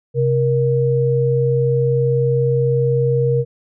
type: tone pair together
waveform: sine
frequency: 132 / 470.9 Hz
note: C3 / A#4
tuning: +16 / +18 cents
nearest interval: octave + minor seventh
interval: 2202 cents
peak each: -16 dBFS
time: 0.14-3.45 s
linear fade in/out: 50 ms
effects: none